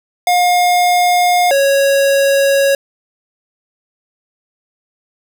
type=tone pair in turn; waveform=square; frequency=713 / 552.7 Hz; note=F5 / C#5; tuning=+36 / -5 cents; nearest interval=major third; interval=441 cents; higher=first; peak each=-10 dBFS; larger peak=neither; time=0.27-1.51 / 1.51-2.75 s; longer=neither; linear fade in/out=2 ms; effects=none